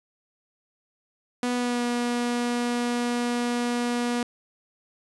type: tone with pitch glide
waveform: sawtooth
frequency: 245.6 to 241.1 Hz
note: B3 to B3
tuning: -9 to -41 cents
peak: -20 dBFS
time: 1.43-4.23 s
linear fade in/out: 2 ms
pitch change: -32 cents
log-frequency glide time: 1.55-1.83 s
effects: resampled to 24000 Hz